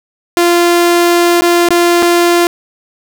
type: tone with dropouts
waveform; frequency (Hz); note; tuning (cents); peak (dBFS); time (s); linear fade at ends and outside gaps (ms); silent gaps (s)
sawtooth; 346.2; F4; -15; -3; 0.37-2.47; 0; 1.409-1.42 / 1.687-1.706 / 2.024-2.029
effects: none